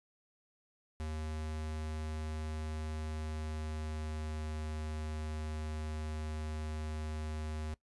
square tone with pitch glide, 77.78 to 77.33 Hz, D#2 to D#2, 0 to -10 cents, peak -38 dBFS, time 1-7.74 s, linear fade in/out 0 ms, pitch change -10 cents, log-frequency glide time 3.06-4.51 s, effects noise-tail reverb RT60 0.1 s tail -20 dB re dry + resampled to 24000 Hz

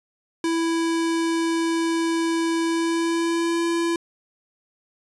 square tone with pitch glide, 330.7 to 337.1 Hz, E4 to E4, +6 to +39 cents, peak -21 dBFS, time 0.44-3.96 s, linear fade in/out 2 ms, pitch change +33 cents, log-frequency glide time 2.65-3.65 s, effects resampled to 24000 Hz

